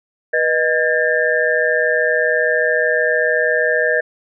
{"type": "tone cluster", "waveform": "sine", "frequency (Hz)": [486.8, 620, 1621, 1786], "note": ["B4", "D#5", "G#6", "A6"], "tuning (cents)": [-25, -6, -42, 25], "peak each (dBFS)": -19, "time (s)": [0.33, 4.01], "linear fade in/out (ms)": 10, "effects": []}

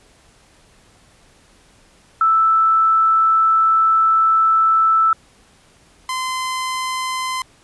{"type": "tone pair in turn", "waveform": ["sine", "sawtooth"], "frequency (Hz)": [1319, 1031.3], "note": ["E6", "C6"], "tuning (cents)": [1, -25], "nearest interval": "major third", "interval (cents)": 426, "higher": "first", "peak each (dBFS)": [-11, -17], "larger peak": "first", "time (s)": [[2.21, 5.13], [6.09, 7.42]], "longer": "first", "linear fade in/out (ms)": 2, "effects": ["pink hiss -52 dBFS RMS until 7.63 s", "resampled to 24000 Hz"]}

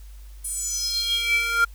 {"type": "tone with high-pass filter sweep", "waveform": "square", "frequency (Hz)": 465.1, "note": "A#4", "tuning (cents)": -4, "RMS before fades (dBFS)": -24, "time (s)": [0.44, 1.65], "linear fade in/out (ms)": 10, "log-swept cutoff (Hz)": [10000, 1400], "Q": 7.7, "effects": ["added 50 Hz sine -39 dBFS peak until 1.74 s", "white hiss -56 dBFS RMS until 1.74 s"]}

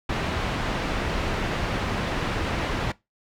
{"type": "low-pass noise", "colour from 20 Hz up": "pink", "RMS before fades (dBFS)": -27, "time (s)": [0.09, 2.92], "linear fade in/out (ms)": 5, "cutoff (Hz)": 3000, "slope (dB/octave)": 12, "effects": ["noise-tail reverb RT60 0.2 s tail -20 dB re dry"]}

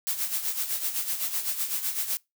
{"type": "noise with tremolo", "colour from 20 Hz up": "blue", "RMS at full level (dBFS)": -27, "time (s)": [0.07, 2.17], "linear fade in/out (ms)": 0, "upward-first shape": "sine", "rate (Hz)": 7.9, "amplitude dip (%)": 65, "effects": ["noise-tail reverb RT60 0.2 s tail -24 dB re dry"]}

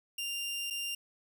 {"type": "tone with dropouts", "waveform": "sawtooth", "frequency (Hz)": 2792, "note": "F7", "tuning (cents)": -1, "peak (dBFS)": -31, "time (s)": [0.18, 0.95], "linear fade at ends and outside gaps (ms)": 5, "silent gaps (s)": [0.702, 0.706], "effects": []}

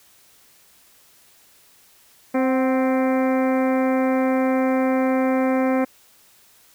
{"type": "harmonic tone with a mistuned harmonic", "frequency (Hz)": 261.6, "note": "C4", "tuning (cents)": 0, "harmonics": [1, 2, 3, 4, 5, 6, 7, 8, 9], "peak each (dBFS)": [-19, -22, -28, -32, -35, -37, -38, -36, -39], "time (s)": [2.34, 5.85], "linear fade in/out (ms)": 10, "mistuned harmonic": 3, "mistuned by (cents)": -41, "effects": ["white hiss -54 dBFS RMS until 6.74 s"]}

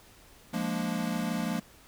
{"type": "chord", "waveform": "square", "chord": "Bb dominant seventh", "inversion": "second", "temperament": "equal", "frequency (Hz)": [174.61, 207.7, 233.1, 293.7], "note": ["F3", "Ab3", "Bb3", "D4"], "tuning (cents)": [0, 0, 0, 0], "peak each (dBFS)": [-35, -35, -34, -40], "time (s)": [0.53, 1.6], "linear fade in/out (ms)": 10, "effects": ["pink hiss -56 dBFS RMS until 1.87 s"]}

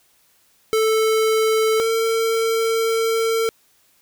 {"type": "tone pair in turn", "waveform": "square", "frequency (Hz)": [440, 451.8], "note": ["A4", "A4"], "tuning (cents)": [0, 46], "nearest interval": "unison", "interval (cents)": 46, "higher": "second", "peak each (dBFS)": [-16, -18], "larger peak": "first", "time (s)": [[0.73, 1.8], [1.8, 3.49]], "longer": "second", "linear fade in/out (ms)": 0, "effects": ["white hiss -59 dBFS RMS until 4.01 s"]}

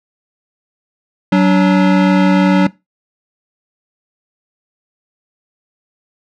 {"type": "tone pair together", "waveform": "square", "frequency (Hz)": [187.32, 290], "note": ["F#3", "D4"], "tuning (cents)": [22, -22], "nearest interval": "minor sixth", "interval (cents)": 756, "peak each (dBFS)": [-10, -13], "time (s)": [1.32, 2.67], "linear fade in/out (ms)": 5, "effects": ["noise-tail reverb RT60 0.2 s tail -19 dB re dry", "low-pass 3000 Hz 12 dB/octave"]}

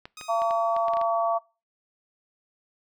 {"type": "clicks", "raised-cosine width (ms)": 0.3, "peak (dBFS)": -23, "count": 9, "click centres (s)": [0.055, 0.212, 0.419, 0.509, 0.765, 0.883, 0.936, 0.97, 1.014]}
{"type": "tone with exponential decay", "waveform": "10% pulse", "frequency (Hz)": 1251, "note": "D#6", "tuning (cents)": 9, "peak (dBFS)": -31, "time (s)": [0.17, 1.28], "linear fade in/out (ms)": 2, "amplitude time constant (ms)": 240}
{"type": "harmonic tone", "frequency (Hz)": 227.1, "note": "A#3", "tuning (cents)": -45, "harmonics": [3, 4, 5], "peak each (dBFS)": [-24, -30, -27], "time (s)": [0.28, 1.39], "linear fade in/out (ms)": 20}
{"effects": ["noise-tail reverb RT60 0.3 s tail -21 dB re dry"]}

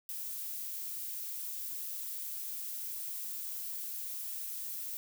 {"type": "noise", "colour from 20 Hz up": "violet", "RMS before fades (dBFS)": -40, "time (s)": [0.09, 4.97], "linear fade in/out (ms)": 0, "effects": []}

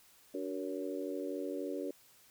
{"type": "harmonic tone with a mistuned harmonic", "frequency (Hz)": 93.2, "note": "F#2", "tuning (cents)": 13, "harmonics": [3, 4, 5, 6], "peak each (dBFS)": [-40, -41, -42, -43], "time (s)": [0.34, 1.91], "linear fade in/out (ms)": 5, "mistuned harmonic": 3, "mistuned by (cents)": 58, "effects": ["white hiss -63 dBFS RMS until 2.3 s"]}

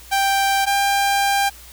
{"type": "tone pair in turn", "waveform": "sawtooth", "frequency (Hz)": [786, 796.1], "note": ["G5", "G5"], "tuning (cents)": [4, 27], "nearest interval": "unison", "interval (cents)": 23, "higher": "second", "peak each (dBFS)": -12, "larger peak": "neither", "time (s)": [[0.11, 0.66], [0.66, 1.5]], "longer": "second", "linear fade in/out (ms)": 20, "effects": ["added 60 Hz sine -44 dBFS peak until 1.72 s", "white hiss -43 dBFS RMS until 1.72 s"]}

